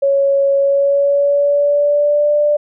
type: tone with pitch glide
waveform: sine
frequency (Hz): 554.4 to 590.8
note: C#5 to D5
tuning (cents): 0 to +10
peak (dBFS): -10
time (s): 0.02-2.57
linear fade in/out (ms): 10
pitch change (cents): +110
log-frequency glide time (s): 0.57-2.31
effects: none